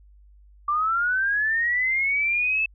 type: linear sweep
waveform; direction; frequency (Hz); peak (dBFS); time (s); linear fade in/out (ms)
sine; up; 1162 to 2637; -20; 0.68-2.66; 5
effects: added 50 Hz sine -49 dBFS peak until 2.74 s